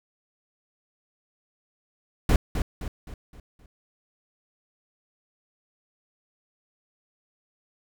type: noise with echo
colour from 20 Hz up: brown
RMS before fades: -18 dBFS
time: 2.29-2.36 s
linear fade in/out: 2 ms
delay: 260 ms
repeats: 5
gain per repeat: -7 dB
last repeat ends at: 3.66 s
effects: none